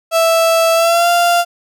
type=tone with pitch glide; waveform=35% pulse; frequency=659.3 to 694.1 Hz; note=E5 to F5; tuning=0 to -11 cents; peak=-8 dBFS; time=0.11-1.45 s; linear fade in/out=50 ms; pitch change=+89 cents; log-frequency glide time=0.74-1.09 s; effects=none